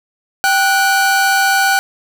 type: tone pair together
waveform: 45% pulse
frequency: 782.8 / 1471 Hz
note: G5 / F#6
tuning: -3 / -11 cents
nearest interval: major seventh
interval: 1092 cents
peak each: -14 / -13 dBFS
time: 0.44-1.79 s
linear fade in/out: 0 ms
effects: none